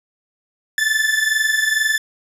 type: tone pair together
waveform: 40% pulse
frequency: 1737.8 / 1760 Hz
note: A6 / A6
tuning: -22 / 0 cents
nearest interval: unison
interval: 22 cents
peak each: -18 dBFS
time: 0.78-1.98 s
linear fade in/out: 2 ms
effects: resampled to 32000 Hz + 9-bit